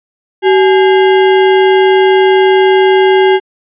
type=tone with sample-and-hold; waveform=sine; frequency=380.5 Hz; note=F#4; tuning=48 cents sharp; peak=-4 dBFS; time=0.42-3.4 s; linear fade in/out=50 ms; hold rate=1225 Hz; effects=resampled to 8000 Hz